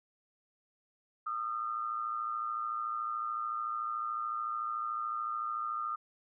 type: tone pair together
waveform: sine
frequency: 1223.3 / 1337 Hz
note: D#6 / E6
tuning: -30 / +24 cents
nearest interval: major second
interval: 154 cents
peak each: -34 / -39 dBFS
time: 1.26-5.96 s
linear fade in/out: 10 ms
effects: none